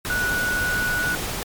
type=tone in noise; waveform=sine; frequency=1471 Hz; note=F#6; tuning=11 cents flat; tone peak=-21 dBFS; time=0.1-1.15 s; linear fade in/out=0 ms; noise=pink; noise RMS=-28 dBFS; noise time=0.05-1.43 s; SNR=+4 dB; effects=MP3 96 kbps